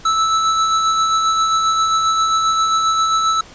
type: tone with tremolo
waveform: square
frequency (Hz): 1313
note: E6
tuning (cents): -7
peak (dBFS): -13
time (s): 0.05-3.41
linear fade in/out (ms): 5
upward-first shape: sine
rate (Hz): 7.5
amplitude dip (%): 30
effects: pink hiss -41 dBFS RMS until 3.54 s + resampled to 16000 Hz